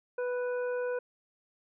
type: harmonic tone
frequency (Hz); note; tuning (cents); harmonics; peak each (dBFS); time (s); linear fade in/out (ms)
493.9; B4; 0; 1 / 2 / 3 / 5; -30 / -44 / -41 / -54; 0.18-0.99; 5
effects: none